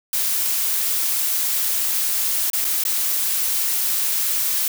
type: noise with dropouts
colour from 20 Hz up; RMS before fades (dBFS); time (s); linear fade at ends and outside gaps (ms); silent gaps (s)
blue; -21; 0.13-4.68; 2; 2.501-2.532 / 2.645-2.649 / 2.838-2.851
effects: none